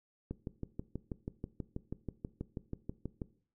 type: click train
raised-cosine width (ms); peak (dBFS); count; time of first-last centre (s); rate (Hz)
3; -25; 19; 0.31-3.218; 6.19
effects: noise-tail reverb RT60 0.5 s tail -18 dB re dry